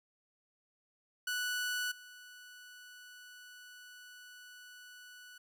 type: tone with level steps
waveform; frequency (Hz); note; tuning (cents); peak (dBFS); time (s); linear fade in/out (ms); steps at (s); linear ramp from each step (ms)
sawtooth; 1480; F#6; 0; -30 / -48; 1.27-5.38; 5; 1.91; 10
effects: none